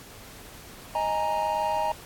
triangle chord, D# suspended fourth, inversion none, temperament equal, 622.3 / 830.6 / 932.3 Hz, D#5 / G#5 / A#5, 0 / 0 / 0 cents, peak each -28 / -27 / -25 dBFS, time 0.95-1.92 s, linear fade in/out 2 ms, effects pink hiss -46 dBFS RMS until 2.05 s + AAC 64 kbps

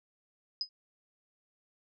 sine tone with exponential decay, 5020 Hz, D#8, 15 cents sharp, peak -26 dBFS, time 0.61-0.69 s, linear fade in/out 1 ms, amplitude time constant 17 ms, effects none

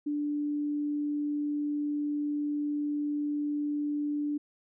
sine tone, 293.7 Hz, D4, in tune, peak -28 dBFS, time 0.06-4.38 s, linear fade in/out 10 ms, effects none

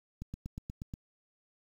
click train, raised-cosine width 5 ms, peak -27 dBFS, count 7, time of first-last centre 0.22-0.939 s, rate 8.35 Hz, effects 9-bit

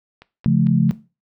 click train, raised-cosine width 0.3 ms, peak -25 dBFS, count 4, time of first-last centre 0.22-0.894 s, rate 4.45 Hz
sine chord, Db augmented, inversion none, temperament just, 138.59 / 173.24 / 216.5 Hz, Db3 / F3 / A3, 0 / -14 / -28 cents, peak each -17 dBFS, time 0.46-0.91 s, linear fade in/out 0 ms
effects noise-tail reverb RT60 0.3 s tail -17 dB re dry

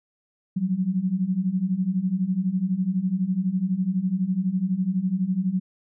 sine beating tone pair, 178.5 / 190.5 Hz, F3 / G3, +38 / -49 cents, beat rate 12 Hz, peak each -26 / -23 dBFS, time 0.56-5.6 s, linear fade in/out 10 ms, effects none

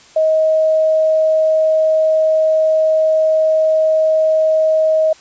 sine tone, 631 Hz, D#5, 24 cents sharp, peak -10 dBFS, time 0.16-5.13 s, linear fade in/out 5 ms, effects white hiss -44 dBFS RMS until 5.2 s + resampled to 16000 Hz

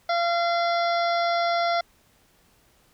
harmonic tone with a mistuned harmonic, 686 Hz, F5, 31 cents flat, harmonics 1 / 2 / 3 / 5 / 6 / 7 / 8, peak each -22 / -28 / -32 / -36 / -38 / -39 / -40 dBFS, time 0.09-1.81 s, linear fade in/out 5 ms, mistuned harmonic 6, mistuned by +29 cents, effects pink hiss -61 dBFS RMS until 2.93 s

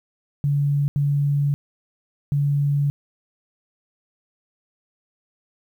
sine tone bursts at uneven times, 143 Hz, D3, 46 cents flat, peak -17 dBFS, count 3, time 0.44-0.88 / 0.96-1.54 / 2.32-2.9 s, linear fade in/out 0 ms, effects 9-bit

